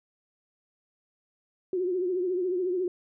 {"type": "tone with vibrato", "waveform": "sine", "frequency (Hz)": 363.7, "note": "F#4", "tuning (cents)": -30, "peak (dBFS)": -25, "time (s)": [1.73, 2.88], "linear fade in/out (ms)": 2, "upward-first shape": "triangle", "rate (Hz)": 14, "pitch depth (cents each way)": 89, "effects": []}